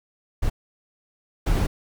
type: noise bursts at uneven times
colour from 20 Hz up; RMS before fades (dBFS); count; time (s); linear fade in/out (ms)
brown; -21; 2; 0.42-0.5 / 1.46-1.67; 10
effects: none